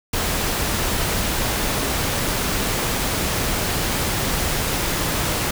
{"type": "noise", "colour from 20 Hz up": "pink", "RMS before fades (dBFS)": -22, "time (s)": [0.13, 5.51], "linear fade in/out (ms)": 5, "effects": []}